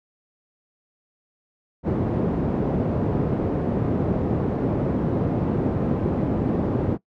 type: band-pass noise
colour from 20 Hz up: pink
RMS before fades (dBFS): -23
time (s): 1.83-6.98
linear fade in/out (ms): 50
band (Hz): 110 to 440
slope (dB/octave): 12
effects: noise-tail reverb RT60 0.1 s tail -20 dB re dry